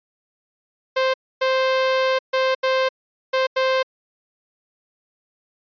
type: tone bursts at uneven times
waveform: sawtooth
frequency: 523.3 Hz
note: C5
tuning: in tune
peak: -13 dBFS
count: 6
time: 0.96-1.14 / 1.41-2.19 / 2.33-2.55 / 2.63-2.89 / 3.33-3.47 / 3.56-3.83 s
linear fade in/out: 10 ms
effects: resampled to 11025 Hz